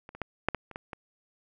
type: clicks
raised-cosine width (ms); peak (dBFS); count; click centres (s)
0.5; -29 / -29 / -17 / -9 / -15 / -29 / -21 / -23; 8; 0.091 / 0.15 / 0.217 / 0.486 / 0.547 / 0.713 / 0.759 / 0.932
effects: none